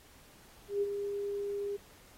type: tone with ADSR envelope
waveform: sine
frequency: 404.3 Hz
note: G#4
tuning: 46 cents flat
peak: -26 dBFS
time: 0.68-1.77 s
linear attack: 140 ms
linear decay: 30 ms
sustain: -7 dB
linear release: 15 ms
effects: pink hiss -59 dBFS RMS until 2.17 s + AAC 48 kbps